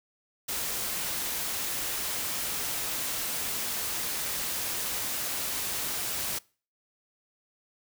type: noise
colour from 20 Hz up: white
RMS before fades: -32 dBFS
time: 0.48-6.39 s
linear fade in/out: 10 ms
effects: noise-tail reverb RT60 0.4 s tail -24 dB re dry